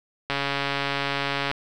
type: click train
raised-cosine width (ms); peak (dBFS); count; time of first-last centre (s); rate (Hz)
0.3; -9; 171; 0.3-1.514; 140
effects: none